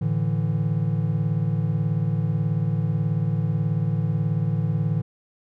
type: chord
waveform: triangle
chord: A suspended fourth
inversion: none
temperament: just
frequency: 110 / 146.67 / 165 Hz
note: A2 / D3 / E3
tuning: 0 / -2 / +2 cents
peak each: -23 dBFS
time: 0.01-5.02 s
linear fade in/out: 10 ms
effects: none